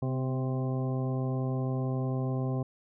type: harmonic tone with a mistuned harmonic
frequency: 130.81 Hz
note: C3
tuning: in tune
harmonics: 1 / 2 / 3 / 4 / 5 / 6 / 8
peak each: -29 / -35 / -39 / -41 / -43 / -45 / -47 dBFS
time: 0.02-2.63 s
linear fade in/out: 5 ms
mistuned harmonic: 2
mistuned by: -28 cents
effects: none